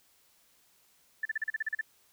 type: tone bursts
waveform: sine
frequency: 1760 Hz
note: A6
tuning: in tune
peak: -28 dBFS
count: 10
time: 1.23-1.812 s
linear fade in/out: 5 ms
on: 24 ms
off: 38 ms
effects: white hiss -66 dBFS RMS until 2.12 s